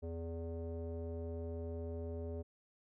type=tone with low-pass filter; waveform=square; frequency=83 Hz; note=E2; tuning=12 cents sharp; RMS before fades=-42 dBFS; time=0.02-2.43 s; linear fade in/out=20 ms; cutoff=500 Hz; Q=7.5; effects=none